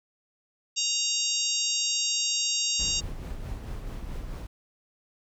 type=harmonic tone; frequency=934 Hz; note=A#5; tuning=3 cents sharp; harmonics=3 / 4 / 5 / 6 / 7 / 8; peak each=-32 / -32 / -32 / -32 / -32 / -32 dBFS; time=0.76-3.01 s; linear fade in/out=20 ms
type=noise with tremolo; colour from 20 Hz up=brown; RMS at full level=-34 dBFS; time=2.79-4.47 s; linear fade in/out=5 ms; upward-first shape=sine; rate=4.6 Hz; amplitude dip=35%
effects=none